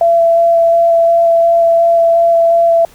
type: tone with vibrato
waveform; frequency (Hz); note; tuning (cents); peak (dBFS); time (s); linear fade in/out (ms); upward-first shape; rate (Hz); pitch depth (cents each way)
sine; 673; E5; +36; -6; 0.01-2.85; 2; square; 2.8; 8
effects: pink hiss -43 dBFS RMS until 2.94 s